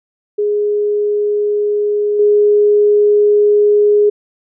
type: tone with level steps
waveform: sine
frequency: 415.3 Hz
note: G#4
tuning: in tune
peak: -12 / -7 dBFS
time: 0.38-4.1 s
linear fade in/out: 10 ms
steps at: 2.19 s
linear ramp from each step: 5 ms
effects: none